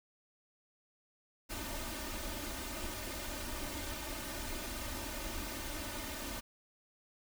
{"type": "noise with comb filter", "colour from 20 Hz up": "pink", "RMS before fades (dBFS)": -41, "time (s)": [1.49, 6.41], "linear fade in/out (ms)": 20, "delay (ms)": 3.3, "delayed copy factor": 0.85, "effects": []}